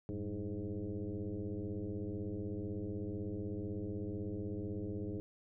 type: tone with frequency modulation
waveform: sine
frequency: 110 Hz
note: A2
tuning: in tune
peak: -37 dBFS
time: 0.09-5.2 s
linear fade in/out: 0 ms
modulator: 102 Hz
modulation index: 3.4
effects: none